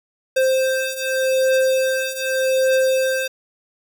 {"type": "beating tone pair", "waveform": "square", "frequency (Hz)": [523.3, 524.14], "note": ["C5", "C5"], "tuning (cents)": [0, 3], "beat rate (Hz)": 0.84, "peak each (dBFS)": [-22, -19], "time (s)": [0.36, 3.28], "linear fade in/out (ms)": 10, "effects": ["8-bit"]}